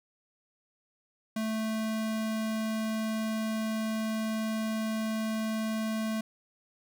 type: tone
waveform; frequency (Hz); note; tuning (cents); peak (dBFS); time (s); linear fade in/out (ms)
square; 219.8; A3; -2; -30; 1.36-6.21; 5
effects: none